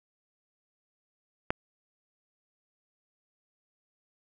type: click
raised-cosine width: 0.5 ms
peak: -11 dBFS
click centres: 1.505 s
effects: none